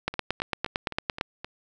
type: two click trains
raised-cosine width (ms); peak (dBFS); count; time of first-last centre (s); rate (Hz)
0.3; -19 / -9; 6 / 11; 0.14-1.445 / 0.08-1.211; 3.83 / 8.84
effects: none